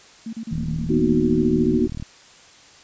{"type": "tone bursts", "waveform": "sine", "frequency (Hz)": 226, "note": "A3", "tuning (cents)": 47, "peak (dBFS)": -27, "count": 9, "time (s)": [0.26, 1.17], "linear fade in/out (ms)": 5, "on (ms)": 70, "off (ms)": 35}
{"type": "tone with vibrato", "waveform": "sine", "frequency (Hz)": 160, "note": "D#3", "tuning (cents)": 49, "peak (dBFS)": -25, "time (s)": [0.51, 1.76], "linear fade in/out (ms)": 5, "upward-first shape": "sine", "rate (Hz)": 3.9, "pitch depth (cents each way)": 14}
{"type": "click train", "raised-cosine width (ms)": 5, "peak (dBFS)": -19, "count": 59, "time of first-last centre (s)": [0.53, 2.025], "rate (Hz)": 38.8}
{"type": "chord", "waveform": "sine", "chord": "B major seventh", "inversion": "third", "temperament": "equal", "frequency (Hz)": [233.1, 246.9, 311.1, 370], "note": ["A#3", "B3", "D#4", "F#4"], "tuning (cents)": [0, 0, 0, 0], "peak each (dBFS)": -22, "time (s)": [0.89, 1.88], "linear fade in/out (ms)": 20}
{"effects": ["white hiss -48 dBFS RMS until 2.83 s", "resampled to 16000 Hz"]}